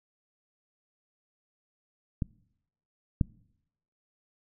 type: clicks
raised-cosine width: 5 ms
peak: -16 / -11 dBFS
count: 2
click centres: 2.222 / 3.212 s
effects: noise-tail reverb RT60 0.8 s tail -24 dB re dry